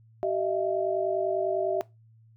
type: tone cluster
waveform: sine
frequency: 383.3 / 622 / 672 Hz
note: G4 / D#5 / E5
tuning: -39 / -1 / +33 cents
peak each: -29 dBFS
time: 0.23-1.81 s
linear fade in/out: 0 ms
effects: noise-tail reverb RT60 0.2 s tail -19 dB re dry + added 112 Hz sine -54 dBFS peak until 2.36 s